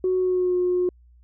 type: tone with pitch glide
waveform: sine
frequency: 370 to 360.1 Hz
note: F#4 to F#4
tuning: 0 to -47 cents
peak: -18 dBFS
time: 0.04-0.89 s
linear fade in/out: 2 ms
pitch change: -47 cents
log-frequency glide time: 0.18-0.55 s
effects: tanh soft clip ceiling -14 dBFS + added 60 Hz sine -50 dBFS peak until 1.23 s